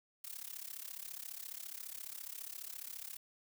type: noise with amplitude modulation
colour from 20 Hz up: blue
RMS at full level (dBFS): -43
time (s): 0.24-3.17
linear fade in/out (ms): 5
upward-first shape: sine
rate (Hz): 34.6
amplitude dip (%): 90
effects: none